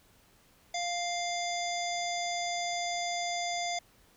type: harmonic tone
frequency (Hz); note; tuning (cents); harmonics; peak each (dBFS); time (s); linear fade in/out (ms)
698.5; F5; 0; 1 / 3 / 5 / 7 / 9 / 10; -33 / -38 / -40 / -41 / -43 / -43; 0.74-3.79; 5
effects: pink hiss -63 dBFS RMS until 4.16 s